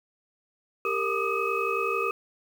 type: tone cluster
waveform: sine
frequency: 396 / 463.3 / 1195 / 1246 / 2557 Hz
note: G4 / A#4 / D6 / D#6 / D#7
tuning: +18 / -11 / +30 / +2 / +47 cents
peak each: -31 dBFS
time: 0.85-2.11 s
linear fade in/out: 2 ms
effects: 8-bit